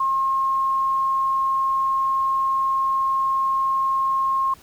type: tone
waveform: sine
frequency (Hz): 1072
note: C6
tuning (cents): +42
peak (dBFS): -18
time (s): 0-4.54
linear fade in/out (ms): 5
effects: pink hiss -50 dBFS RMS until 4.62 s